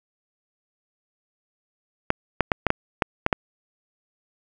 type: clicks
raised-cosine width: 0.5 ms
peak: -3 dBFS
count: 8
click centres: 2.104 / 2.407 / 2.518 / 2.667 / 2.704 / 3.022 / 3.264 / 3.328 s
effects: none